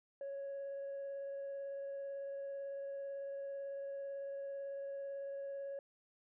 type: tone with vibrato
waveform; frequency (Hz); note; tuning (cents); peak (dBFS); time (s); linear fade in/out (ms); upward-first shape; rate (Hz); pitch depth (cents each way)
sine; 554.4; C#5; 0; -39; 0.21-5.79; 2; triangle; 18; 11
effects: tanh soft clip ceiling -39 dBFS